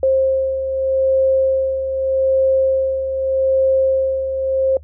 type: beating tone pair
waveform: sine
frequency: 530 / 530.82 Hz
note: C5 / C5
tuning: +22 / +25 cents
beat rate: 0.82 Hz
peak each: -22 / -14 dBFS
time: 0.03-4.77 s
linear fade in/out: 2 ms
effects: noise-tail reverb RT60 0.1 s tail -23 dB re dry + added 75 Hz sine -37 dBFS peak until 4.83 s